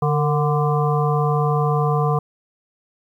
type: harmonic tone with a mistuned harmonic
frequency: 146.83 Hz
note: D3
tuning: in tune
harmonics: 1 / 3 / 5 / 7 / 8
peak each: -18 / -23 / -25 / -26 / -27 dBFS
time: 0.02-2.19 s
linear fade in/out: 5 ms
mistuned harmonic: 3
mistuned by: +61 cents
effects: 9-bit